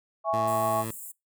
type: chord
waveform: sine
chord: C# minor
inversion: first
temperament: equal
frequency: 659.3 / 830.6 / 1108.7 Hz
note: E5 / G#5 / C#6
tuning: 0 / 0 / 0 cents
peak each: -26 / -29 / -28 dBFS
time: 0.24-0.85 s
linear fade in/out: 50 ms
type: tone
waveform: 15% pulse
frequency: 111.7 Hz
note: A2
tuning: 27 cents sharp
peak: -26 dBFS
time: 0.33-0.91 s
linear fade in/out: 5 ms
type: high-pass noise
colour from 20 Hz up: pink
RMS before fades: -41 dBFS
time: 0.47-1.12 s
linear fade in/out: 10 ms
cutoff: 7300 Hz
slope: 96 dB/octave
effects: noise-tail reverb RT60 0.2 s tail -24 dB re dry